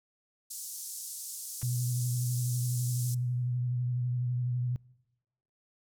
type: band-pass noise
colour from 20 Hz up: white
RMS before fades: -41 dBFS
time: 0.5-3.15 s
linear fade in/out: 10 ms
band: 5600 to 12000 Hz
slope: 24 dB/octave
type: clicks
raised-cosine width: 0.3 ms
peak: -34 dBFS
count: 2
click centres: 1.617 / 1.625 s
type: tone with vibrato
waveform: sine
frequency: 123.47 Hz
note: B2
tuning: in tune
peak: -28 dBFS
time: 1.63-4.76 s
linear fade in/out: 0 ms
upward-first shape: sine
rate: 12 Hz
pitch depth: 29 cents each way
effects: noise-tail reverb RT60 1.0 s tail -24 dB re dry